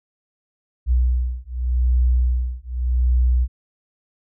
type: beating tone pair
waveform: sine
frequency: 61.4 / 62.25 Hz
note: B1 / B1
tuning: -9 / +14 cents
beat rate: 0.85 Hz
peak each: -19 dBFS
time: 0.86-3.48 s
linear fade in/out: 50 ms
effects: none